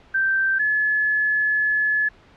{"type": "tone pair in turn", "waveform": "sine", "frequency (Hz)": [1564, 1713.3], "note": ["G6", "A6"], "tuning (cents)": [-4, -47], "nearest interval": "major second", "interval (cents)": 157, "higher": "second", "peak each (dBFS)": -17, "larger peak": "neither", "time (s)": [[0.14, 0.59], [0.59, 2.09]], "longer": "second", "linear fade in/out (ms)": 10, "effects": ["pink hiss -51 dBFS RMS until 2.36 s", "low-pass 3000 Hz 12 dB/octave"]}